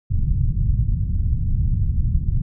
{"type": "low-pass noise", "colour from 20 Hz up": "pink", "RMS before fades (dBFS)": -19, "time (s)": [0.1, 2.42], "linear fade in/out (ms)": 10, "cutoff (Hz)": 140, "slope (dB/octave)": 24, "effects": []}